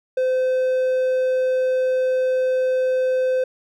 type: tone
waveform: triangle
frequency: 514 Hz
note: C5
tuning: 31 cents flat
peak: -15 dBFS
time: 0.17-3.44 s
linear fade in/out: 5 ms
effects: none